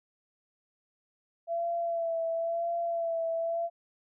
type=tone with vibrato; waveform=sine; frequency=671 Hz; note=E5; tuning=31 cents sharp; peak=-28 dBFS; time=1.47-3.7 s; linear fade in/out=50 ms; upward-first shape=sine; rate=0.97 Hz; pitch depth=30 cents each way; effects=none

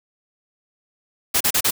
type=noise bursts; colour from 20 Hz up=white; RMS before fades=-18 dBFS; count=4; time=1.34-1.709 s; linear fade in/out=10 ms; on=66 ms; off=35 ms; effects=none

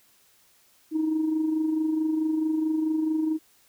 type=tone with amplitude modulation; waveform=sine; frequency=314.3 Hz; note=D#4; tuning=18 cents sharp; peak=-19 dBFS; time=0.91-3.39 s; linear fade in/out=50 ms; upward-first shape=sine; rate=24.6 Hz; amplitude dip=50%; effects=tanh soft clip ceiling -18 dBFS + white hiss -61 dBFS RMS until 3.68 s

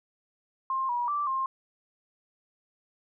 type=tone with pitch steps; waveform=sine; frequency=1059 / 964 / 1169 / 1061 Hz; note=C6 / B5 / D6 / C6; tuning=+21 / -42 / -8 / +24 cents; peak=-26 dBFS; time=0.7-1.46 s; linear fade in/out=2 ms; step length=190 ms; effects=none

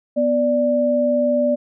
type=tone pair together; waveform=sine; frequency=246.9 / 587.3 Hz; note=B3 / D5; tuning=0 / 0 cents; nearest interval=octave + minor third; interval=1500 cents; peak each=-20 / -16 dBFS; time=0.16-1.56 s; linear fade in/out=20 ms; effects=none

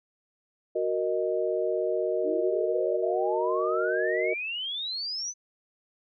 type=chord; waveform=sine; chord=D# minor; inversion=first; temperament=equal; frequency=370 / 466.2 / 622.3 Hz; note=F#4 / A#4 / D#5; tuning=0 / 0 / 0 cents; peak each=-29 dBFS; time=0.75-4.34 s; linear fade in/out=10 ms
type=exponential sweep; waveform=sine; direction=up; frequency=293.7 to 6170 Hz; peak=-30 dBFS; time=2.23-5.34 s; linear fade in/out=50 ms
effects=none

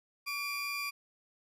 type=tone pair together; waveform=30% pulse; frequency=1138.4 / 2401 Hz; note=C#6 / D7; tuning=+46 / +38 cents; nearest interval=octave + minor second; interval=1292 cents; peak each=-38 / -33 dBFS; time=0.26-0.91 s; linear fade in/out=20 ms; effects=resampled to 32000 Hz

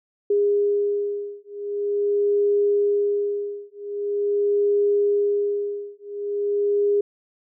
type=beating tone pair; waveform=sine; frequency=408 / 408.44 Hz; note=G#4 / G#4; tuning=-31 / -29 cents; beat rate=0.44 Hz; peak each=-22 dBFS; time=0.3-7.01 s; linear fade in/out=5 ms; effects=none

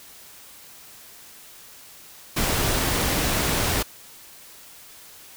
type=noise; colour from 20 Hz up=pink; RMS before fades=-23 dBFS; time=2.36-3.83 s; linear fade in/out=10 ms; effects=white hiss -46 dBFS RMS until 5.36 s

